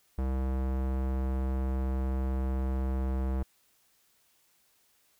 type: tone with low-pass filter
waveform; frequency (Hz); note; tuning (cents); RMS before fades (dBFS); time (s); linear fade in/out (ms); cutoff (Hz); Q
square; 65.41; C2; 0; -30; 0.18-3.43; 5; 1100; 0.62
effects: white hiss -68 dBFS RMS until 5.19 s